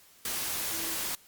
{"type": "tone in noise", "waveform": "sine", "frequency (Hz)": 329.6, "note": "E4", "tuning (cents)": 0, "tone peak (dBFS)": -43, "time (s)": [0.72, 0.95], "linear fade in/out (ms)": 2, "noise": "white", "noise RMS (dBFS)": -33, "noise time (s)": [0.25, 1.15], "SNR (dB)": -13, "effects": ["white hiss -58 dBFS RMS until 1.27 s", "Opus 48 kbps"]}